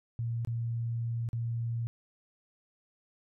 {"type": "tone with dropouts", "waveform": "sine", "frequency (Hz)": 116.54, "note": "A#2", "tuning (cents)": 0, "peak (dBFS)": -30, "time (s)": [0.19, 1.87], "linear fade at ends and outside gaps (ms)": 0, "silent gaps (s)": [[0.449, 0.473], [1.289, 1.331]], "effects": []}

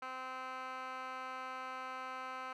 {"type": "tone with band-pass filter", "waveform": "15% pulse", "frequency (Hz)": 258.8, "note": "C4", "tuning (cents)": -19, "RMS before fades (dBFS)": -44, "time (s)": [0.02, 2.53], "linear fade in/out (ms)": 5, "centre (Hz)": 1500, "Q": 3.5, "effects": []}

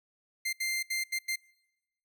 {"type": "tone bursts at uneven times", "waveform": "sawtooth", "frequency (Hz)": 2093, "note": "C7", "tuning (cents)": 0, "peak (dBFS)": -26, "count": 5, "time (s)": [[0.45, 0.53], [0.6, 0.83], [0.9, 1.04], [1.12, 1.19], [1.28, 1.36]], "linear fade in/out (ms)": 10, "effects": ["noise-tail reverb RT60 1.0 s tail -26 dB re dry"]}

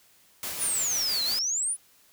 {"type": "noise with tremolo", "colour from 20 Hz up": "white", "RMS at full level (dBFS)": -33, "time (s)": [0.43, 1.39], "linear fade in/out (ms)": 0, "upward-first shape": "sine", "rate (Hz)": 6, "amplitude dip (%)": 30}
{"type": "exponential two-way sweep", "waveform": "sine", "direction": "down then up", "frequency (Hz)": [10210, 4000, 10210], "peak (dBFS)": -25, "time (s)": [0.58, 1.77], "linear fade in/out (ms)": 50, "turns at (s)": 1.24}
{"effects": ["white hiss -60 dBFS RMS until 2.12 s"]}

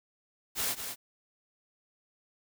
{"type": "noise with echo", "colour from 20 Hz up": "white", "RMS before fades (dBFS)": -31, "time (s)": [0.55, 0.76], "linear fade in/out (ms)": 50, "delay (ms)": 200, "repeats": 1, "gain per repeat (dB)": -7, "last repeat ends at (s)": 0.96, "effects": []}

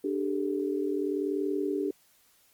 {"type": "chord", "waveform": "sine", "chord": "D suspended fourth", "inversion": "none", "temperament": "equal with one note detuned", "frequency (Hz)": [293.7, 392, 432.7], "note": ["D4", "G4", "A4"], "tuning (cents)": [0, 0, -29], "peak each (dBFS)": [-31, -30, -35], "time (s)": [0.04, 1.91], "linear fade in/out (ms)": 5, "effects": ["white hiss -64 dBFS RMS until 2.53 s", "Opus 32 kbps"]}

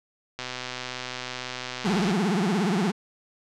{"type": "click train", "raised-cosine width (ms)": 0.2, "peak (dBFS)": -15, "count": 218, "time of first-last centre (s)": [0.39, 2.112], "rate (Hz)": 126}
{"type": "tone with vibrato", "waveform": "35% pulse", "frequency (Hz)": 193.3, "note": "G3", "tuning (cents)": -24, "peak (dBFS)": -20, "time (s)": [1.84, 2.92], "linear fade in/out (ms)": 20, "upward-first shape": "triangle", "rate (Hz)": 17, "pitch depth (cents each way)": 280}
{"effects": ["low-pass 7000 Hz 12 dB/octave"]}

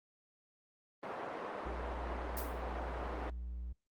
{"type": "band-pass noise", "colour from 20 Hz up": "pink", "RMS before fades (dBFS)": -42, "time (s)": [1.03, 3.3], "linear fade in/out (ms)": 2, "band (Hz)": [410, 1200], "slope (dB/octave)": 12}
{"type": "tone with pitch glide", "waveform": "triangle", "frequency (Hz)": [60.3, 59.88], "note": ["B1", "A#1"], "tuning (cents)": [-41, 47], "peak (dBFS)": -38, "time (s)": [1.65, 3.73], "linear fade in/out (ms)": 10, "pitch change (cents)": -12, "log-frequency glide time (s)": [1.86, 2.21]}
{"type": "noise with exponential decay", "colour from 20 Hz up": "blue", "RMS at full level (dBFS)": -40, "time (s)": [2.37, 2.62], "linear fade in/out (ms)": 1, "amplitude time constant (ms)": 54}
{"effects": ["noise-tail reverb RT60 0.1 s tail -22 dB re dry", "Opus 24 kbps"]}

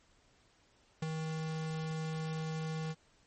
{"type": "tone with ADSR envelope", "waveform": "square", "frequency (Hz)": 158.7, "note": "D#3", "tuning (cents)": 35, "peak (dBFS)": -32, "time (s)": [1.02, 2.95], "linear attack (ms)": 6, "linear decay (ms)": 23, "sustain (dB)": -4, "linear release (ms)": 41, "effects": ["pink hiss -68 dBFS RMS until 3.26 s", "MP3 32 kbps"]}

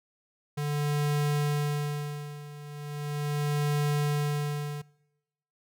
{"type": "tone with tremolo", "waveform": "square", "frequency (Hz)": 146.83, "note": "D3", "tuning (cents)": 0, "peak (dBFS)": -25, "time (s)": [0.57, 4.82], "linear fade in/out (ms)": 10, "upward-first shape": "sine", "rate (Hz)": 0.38, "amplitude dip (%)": 85, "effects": ["noise-tail reverb RT60 1.0 s tail -24 dB re dry"]}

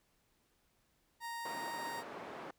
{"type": "tone", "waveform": "30% pulse", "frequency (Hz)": 932.3, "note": "A#5", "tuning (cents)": 0, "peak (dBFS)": -38, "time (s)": [1.2, 2.04], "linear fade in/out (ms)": 50}
{"type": "band-pass noise", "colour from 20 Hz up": "white", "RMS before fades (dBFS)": -47, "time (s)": [1.45, 2.51], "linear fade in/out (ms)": 5, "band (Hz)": [230, 990], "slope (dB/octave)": 12}
{"effects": ["pink hiss -75 dBFS RMS until 2.58 s"]}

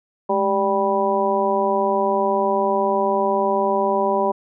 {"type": "harmonic tone with a mistuned harmonic", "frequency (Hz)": 196, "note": "G3", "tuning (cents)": 0, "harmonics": [1, 2, 3, 4, 5], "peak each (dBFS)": [-27, -22, -22, -24, -22], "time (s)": [0.29, 4.32], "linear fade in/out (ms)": 10, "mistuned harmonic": 1, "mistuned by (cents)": 120, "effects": []}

